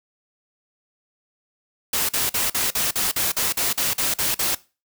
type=noise bursts; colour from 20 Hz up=white; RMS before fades=-22 dBFS; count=13; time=1.93-4.55 s; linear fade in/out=5 ms; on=160 ms; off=45 ms; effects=noise-tail reverb RT60 0.3 s tail -20 dB re dry